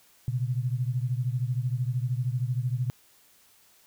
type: beating tone pair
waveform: sine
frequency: 120.9 / 133.9 Hz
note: B2 / C3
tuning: -36 / +40 cents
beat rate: 13 Hz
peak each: -27 / -30 dBFS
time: 0.28-2.9 s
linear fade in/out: 0 ms
effects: white hiss -60 dBFS RMS until 3.86 s